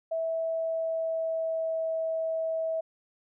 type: tone with pitch glide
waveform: sine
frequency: 653 to 647.7 Hz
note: E5 to E5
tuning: -17 to -31 cents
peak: -27 dBFS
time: 0.11-2.81 s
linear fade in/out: 10 ms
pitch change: -14 cents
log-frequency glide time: 0.48-1.88 s
effects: none